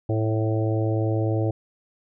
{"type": "harmonic tone with a mistuned harmonic", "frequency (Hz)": 110, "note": "A2", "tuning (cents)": 0, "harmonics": [1, 3, 4, 5, 6, 7], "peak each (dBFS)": [-22, -27, -31, -31, -35, -37], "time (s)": [0.09, 1.51], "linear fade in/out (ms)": 5, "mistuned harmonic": 7, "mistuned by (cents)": -15, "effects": []}